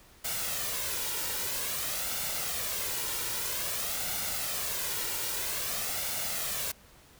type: noise with flanger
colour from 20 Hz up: white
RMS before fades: -33 dBFS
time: 0.24-6.72 s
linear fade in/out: 10 ms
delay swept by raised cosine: 1.4 to 2.14 ms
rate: 0.51 Hz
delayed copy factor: +0.5
effects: pink hiss -57 dBFS RMS until 7.19 s